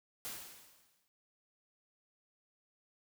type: noise with exponential decay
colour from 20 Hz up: white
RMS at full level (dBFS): -41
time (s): 0.25-1.08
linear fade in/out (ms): 0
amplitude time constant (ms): 180
effects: none